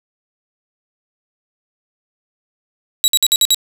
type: tone bursts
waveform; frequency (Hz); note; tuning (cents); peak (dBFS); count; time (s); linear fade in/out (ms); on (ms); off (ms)
25% pulse; 3873; B7; -35; -6; 6; 3.04-3.545; 0; 40; 53
effects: none